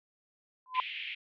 sine tone with exponential growth, 1018 Hz, C6, 48 cents flat, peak -21 dBFS, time 0.66-0.8 s, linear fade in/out 1 ms, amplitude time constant 30 ms
white band-pass noise, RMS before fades -40 dBFS, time 0.74-1.15 s, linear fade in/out 10 ms, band 2100 to 3100 Hz, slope 48 dB/octave
effects none

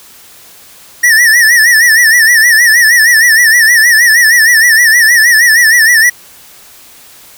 square tone with vibrato, 1844 Hz, A#6, 19 cents flat, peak -4 dBFS, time 1.03-6.1 s, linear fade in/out 10 ms, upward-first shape sine, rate 6.4 Hz, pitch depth 110 cents each way, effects white hiss -37 dBFS RMS until 7.37 s

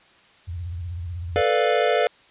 sine tone with vibrato, 86.5 Hz, F2, 16 cents flat, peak -28 dBFS, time 0.47-1.42 s, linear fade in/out 20 ms, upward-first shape square, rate 16 Hz, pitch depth 99 cents each way
square chord, B half-diminished seventh, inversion third, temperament equal, 440 / 493.9 / 587.3 / 698.5 Hz, A4 / B4 / D5 / F5, 0 / 0 / 0 / 0 cents, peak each -24 dBFS, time 1.36-2.07 s, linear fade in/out 0 ms
effects white hiss -54 dBFS RMS until 2.3 s + resampled to 8000 Hz

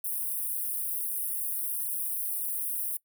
white high-pass noise, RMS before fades -32 dBFS, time 0.04-2.97 s, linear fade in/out 5 ms, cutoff 9100 Hz, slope 96 dB/octave, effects noise-tail reverb RT60 0.1 s tail -21 dB re dry

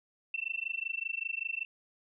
sine tone with amplitude modulation, 2687 Hz, E7, 33 cents sharp, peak -29 dBFS, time 0.34-1.65 s, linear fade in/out 2 ms, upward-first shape sine, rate 25.2 Hz, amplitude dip 100%, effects none

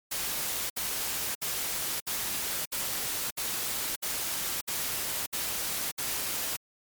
white noise bursts, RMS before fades -32 dBFS, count 10, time 0.11-6.568 s, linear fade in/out 10 ms, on 590 ms, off 62 ms, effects MP3 96 kbps

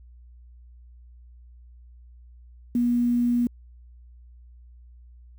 sine tone with quantisation, 240.8 Hz, B3, 44 cents flat, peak -19 dBFS, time 2.75-3.47 s, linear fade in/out 2 ms, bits 8, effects added 60 Hz sine -46 dBFS peak until 5.38 s

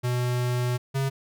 square tone pair in turn, 123.47 / 135.67 Hz, B2 / C#3, 0 / -37 cents, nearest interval major second, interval 163 cents, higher second, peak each -24 dBFS, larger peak neither, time 0.03-0.78 / 0.94-1.1 s, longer first, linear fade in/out 20 ms, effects none

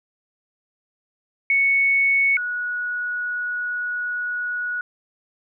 sine tone pair in turn, 2215 / 1461.4 Hz, C#7 / F#6, -2 / -22 cents, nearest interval perfect fifth, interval 720 cents, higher first, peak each -15 / -23 dBFS, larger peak first, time 1.5-2.37 / 2.37-4.81 s, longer second, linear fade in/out 2 ms, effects none

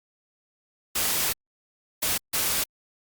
white noise bursts at uneven times, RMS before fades -25 dBFS, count 3, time 0.95-1.33 / 2.02-2.18 / 2.33-2.64 s, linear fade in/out 10 ms, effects Opus 48 kbps

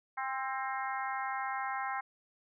harmonic tone with a mistuned harmonic, 265.6 Hz, C4, 26 cents sharp, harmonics 3 / 4 / 5 / 6 / 7 / 8, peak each -37 / -39 / -41 / -43 / -44 / -45 dBFS, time 0.17-2.01 s, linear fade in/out 10 ms, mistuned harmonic 4, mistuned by -24 cents, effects none

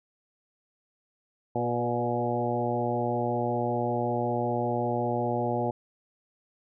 harmonic tone with a mistuned harmonic, 120 Hz, B2, 49 cents flat, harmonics 1 / 2 / 3 / 4 / 5 / 6 / 7, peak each -33 / -33 / -33 / -33 / -33 / -33 / -33 dBFS, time 1.55-5.71 s, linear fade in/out 5 ms, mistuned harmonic 4, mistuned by +19 cents, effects none

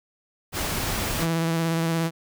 pink noise, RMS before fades -27 dBFS, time 0.52-1.27 s, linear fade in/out 50 ms
sawtooth tone with vibrato, 164.81 Hz, E3, in tune, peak -18 dBFS, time 1.18-2.11 s, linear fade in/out 50 ms, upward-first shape square, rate 17 Hz, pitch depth 17 cents each way
effects none

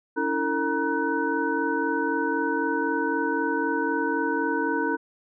sine tone cluster, 282.8 / 326.7 / 452.6 / 949 / 1502 Hz, C#4 / E4 / A4 / A#5 / F#6, +35 / -15 / +49 / +31 / +26 cents, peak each -29 dBFS, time 0.16-4.97 s, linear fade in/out 20 ms, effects none

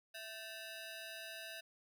15% pulse ring-modulated tone, 1103 Hz, C#6, 9 cents flat, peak -37 dBFS, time 0.14-1.61 s, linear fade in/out 10 ms, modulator 444 Hz, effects none

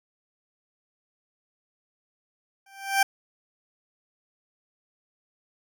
20% pulse tone with exponential growth, 784 Hz, G5, in tune, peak -11 dBFS, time 2.66-3.03 s, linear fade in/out 5 ms, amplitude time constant 79 ms, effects none

